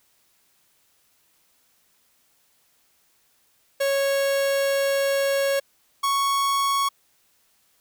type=tone pair in turn; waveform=45% pulse; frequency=552 / 1109.1 Hz; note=C#5 / C#6; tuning=-7 / +1 cents; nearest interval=octave; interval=1208 cents; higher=second; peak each=-20 dBFS; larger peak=neither; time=3.8-5.6 / 6.03-6.89 s; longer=first; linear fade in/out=10 ms; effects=white hiss -64 dBFS RMS until 7.8 s